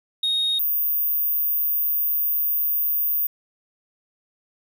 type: tone pair in turn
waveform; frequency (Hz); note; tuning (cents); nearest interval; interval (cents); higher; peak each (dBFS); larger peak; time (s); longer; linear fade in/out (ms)
sine; 3731 / 14924; A#7 / A#9; +1 / +1; 2 octaves; 2400; second; -17; neither; 0.23-0.59 / 0.59-3.27; second; 5
effects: tanh soft clip ceiling -18 dBFS + 9-bit